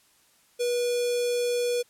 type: tone with notch filter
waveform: square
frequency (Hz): 484.9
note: B4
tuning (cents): -32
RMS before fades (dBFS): -26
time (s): 0.59-1.83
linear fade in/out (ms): 20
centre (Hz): 1300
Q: 0.65
effects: white hiss -62 dBFS RMS until 1.89 s + low-pass 12000 Hz 12 dB/octave